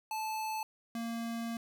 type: tone pair in turn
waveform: square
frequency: 872 / 231 Hz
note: A5 / A#3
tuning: -16 / -16 cents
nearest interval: octave + major seventh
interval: 2300 cents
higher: first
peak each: -35 / -36 dBFS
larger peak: first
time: 0.11-0.63 / 0.95-1.57 s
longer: second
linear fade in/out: 2 ms
effects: none